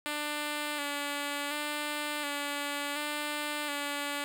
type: tone with vibrato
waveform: 5% pulse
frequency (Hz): 292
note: D4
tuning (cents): -10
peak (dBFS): -21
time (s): 0.06-4.24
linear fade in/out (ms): 0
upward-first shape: square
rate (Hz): 0.69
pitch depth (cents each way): 28
effects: none